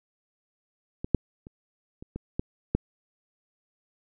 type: clicks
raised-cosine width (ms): 3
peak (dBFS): -19 / -6 / -30 / -28 / -21 / -14 / -9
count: 7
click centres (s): 1.045 / 1.147 / 1.469 / 2.025 / 2.16 / 2.395 / 2.75
effects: none